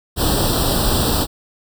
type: noise with comb filter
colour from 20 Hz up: pink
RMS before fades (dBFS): -17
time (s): 0.16-1.27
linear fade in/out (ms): 50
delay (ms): 0.23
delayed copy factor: +1
effects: none